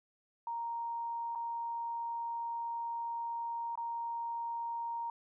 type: tone with dropouts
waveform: sine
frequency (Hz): 932.3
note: A#5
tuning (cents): 0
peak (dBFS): -35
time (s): 0.47-5.1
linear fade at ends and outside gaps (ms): 2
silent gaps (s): 1.351-1.356 / 3.755-3.775
effects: none

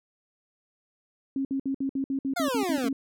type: tone bursts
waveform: sine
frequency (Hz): 270.8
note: C#4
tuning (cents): -40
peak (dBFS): -25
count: 11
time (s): 1.36-2.929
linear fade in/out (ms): 2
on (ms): 89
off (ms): 59
type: exponential sweep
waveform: 25% pulse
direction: down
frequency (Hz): 735 to 215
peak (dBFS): -23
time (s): 2.36-2.89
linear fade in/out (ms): 10
effects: none

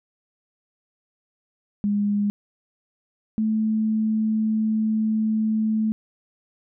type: tone pair in turn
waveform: sine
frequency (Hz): 204.9 / 218.1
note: G#3 / A3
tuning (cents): -23 / -15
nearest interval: minor second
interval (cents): 108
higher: second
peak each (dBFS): -19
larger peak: neither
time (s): 1.84-2.3 / 3.38-5.92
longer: second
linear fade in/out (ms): 0
effects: none

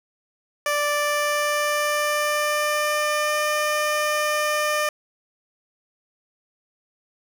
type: tone with pitch glide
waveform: 15% pulse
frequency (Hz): 587.3 to 601.7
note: D5 to D5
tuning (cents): 0 to +42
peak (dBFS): -14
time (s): 0.66-4.89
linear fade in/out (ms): 2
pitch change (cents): +42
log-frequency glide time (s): 0.88-3.45
effects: none

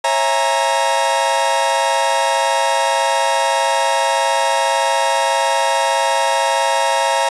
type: chord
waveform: 40% pulse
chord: A# half-diminished seventh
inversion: first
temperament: equal with one note detuned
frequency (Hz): 545.5 / 659.3 / 830.6 / 932.3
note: C#5 / E5 / G#5 / A#5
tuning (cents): -28 / 0 / 0 / 0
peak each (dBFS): -20 / -21 / -21 / -16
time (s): 0.04-7.29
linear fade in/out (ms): 5
effects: resampled to 24000 Hz

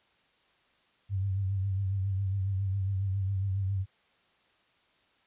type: tone with vibrato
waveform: sine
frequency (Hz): 96.9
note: G2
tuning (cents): -20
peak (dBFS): -27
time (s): 1.09-3.86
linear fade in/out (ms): 50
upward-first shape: triangle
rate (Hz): 7.3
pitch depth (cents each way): 64
effects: white hiss -67 dBFS RMS until 5.26 s + resampled to 8000 Hz

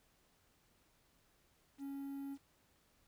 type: tone with quantisation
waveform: triangle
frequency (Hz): 277.2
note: C#4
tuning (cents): 0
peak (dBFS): -40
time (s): 1.78-2.38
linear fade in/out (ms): 50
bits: 11
effects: pink hiss -73 dBFS RMS until 3.07 s

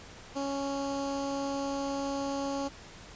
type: tone with notch filter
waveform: 15% pulse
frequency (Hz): 277.2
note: C#4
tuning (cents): 0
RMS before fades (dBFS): -33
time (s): 0.35-2.69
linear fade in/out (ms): 20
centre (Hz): 2100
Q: 0.62
effects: pink hiss -49 dBFS RMS until 3.15 s + resampled to 16000 Hz

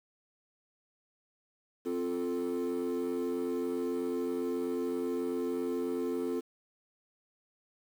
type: chord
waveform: triangle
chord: F major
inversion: second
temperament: equal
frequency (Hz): 261.6 / 349.2 / 440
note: C4 / F4 / A4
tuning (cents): 0 / 0 / 0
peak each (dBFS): -32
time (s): 1.85-6.41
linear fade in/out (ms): 20
effects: tanh soft clip ceiling -25 dBFS + 9-bit

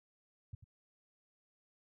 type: tone with echo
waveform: sine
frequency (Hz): 101.3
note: G#2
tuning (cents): -43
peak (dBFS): -40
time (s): 0.53-0.55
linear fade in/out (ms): 5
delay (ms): 93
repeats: 1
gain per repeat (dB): -11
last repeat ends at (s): 0.643
effects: none

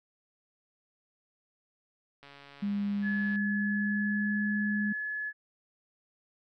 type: click train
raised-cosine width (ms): 0.3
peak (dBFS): -35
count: 160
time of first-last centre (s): 2.23-3.358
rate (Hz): 141
type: tone with pitch glide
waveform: sine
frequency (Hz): 202.5 to 207.8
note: G#3 to G#3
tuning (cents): -43 to +1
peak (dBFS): -28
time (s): 2.62-4.93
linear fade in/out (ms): 10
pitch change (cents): +44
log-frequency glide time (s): 2.99-4.46
type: tone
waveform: sine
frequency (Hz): 1708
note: G#6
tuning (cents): +48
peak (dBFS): -32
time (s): 3.02-5.33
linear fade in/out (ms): 50
effects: none

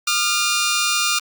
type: tone pair together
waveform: 10% pulse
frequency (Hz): 1210.6 / 1396.9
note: D#6 / F6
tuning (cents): -48 / 0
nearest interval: major second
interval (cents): 248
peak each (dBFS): -12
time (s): 0.07-1.19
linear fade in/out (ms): 5
effects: Opus 48 kbps

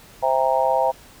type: chord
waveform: sine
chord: C dominant seventh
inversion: none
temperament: equal with one note detuned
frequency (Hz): 523.3 / 659.3 / 795.9 / 932.3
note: C5 / E5 / G5 / Bb5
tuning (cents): 0 / 0 / +26 / 0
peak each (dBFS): -22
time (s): 0.22-0.92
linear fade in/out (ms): 20
effects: pink hiss -47 dBFS RMS until 1.2 s

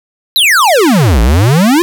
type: exponential two-way sweep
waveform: square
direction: down then up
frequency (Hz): 4156 to 53.5 to 361.5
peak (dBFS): -6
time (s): 0.36-1.82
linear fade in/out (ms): 0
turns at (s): 1.21
effects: none

